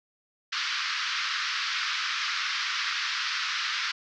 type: band-pass noise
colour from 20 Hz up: pink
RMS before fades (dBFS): -30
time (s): 0.52-3.92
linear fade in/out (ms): 10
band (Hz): 1200 to 5500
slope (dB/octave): 48
effects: none